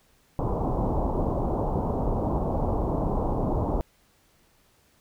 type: low-pass noise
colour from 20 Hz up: pink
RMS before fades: -26 dBFS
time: 0.39-3.81 s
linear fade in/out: 0 ms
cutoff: 1000 Hz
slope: 48 dB/octave
effects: pink hiss -63 dBFS RMS until 5 s